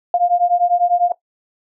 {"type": "beating tone pair", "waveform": "sine", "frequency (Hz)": [699, 709], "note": ["F5", "F5"], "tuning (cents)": [1, 26], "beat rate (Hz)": 10, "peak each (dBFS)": -16, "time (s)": [0.14, 1.12], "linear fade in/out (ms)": 2, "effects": ["noise-tail reverb RT60 0.1 s tail -17 dB re dry"]}